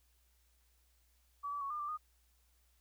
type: tone with pitch steps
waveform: sine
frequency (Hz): 1144 / 1153 / 1111 / 1205 / 1175 / 1231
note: D6 / D6 / C#6 / D6 / D6 / D#6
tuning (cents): -46 / -32 / +4 / +44 / +1 / -19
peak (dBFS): -37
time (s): 1.43-1.976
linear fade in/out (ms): 20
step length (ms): 91
effects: added 60 Hz sine -70 dBFS peak until 2.8 s + white hiss -75 dBFS RMS until 2.8 s